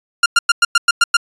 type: tone bursts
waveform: sawtooth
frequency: 1396.9 Hz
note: F6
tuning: in tune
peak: -4 dBFS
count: 8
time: 0.23-1.17 s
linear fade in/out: 5 ms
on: 30 ms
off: 100 ms
effects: resampled to 22050 Hz